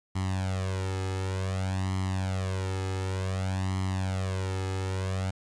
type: tone with flanger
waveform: sawtooth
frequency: 94.6 Hz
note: F#2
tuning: 39 cents sharp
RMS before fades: -30 dBFS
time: 0.15-5.31 s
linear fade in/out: 10 ms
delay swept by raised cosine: 0.97 to 2.37 ms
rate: 0.55 Hz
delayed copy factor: +0.8
effects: resampled to 22050 Hz + 10-bit